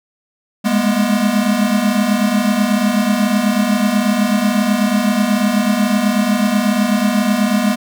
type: tone cluster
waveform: square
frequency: 203.5 / 211.6 / 242 Hz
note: G#3 / G#3 / B3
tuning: -35 / +33 / -35 cents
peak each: -18 dBFS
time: 0.64-7.76 s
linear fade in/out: 20 ms
effects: none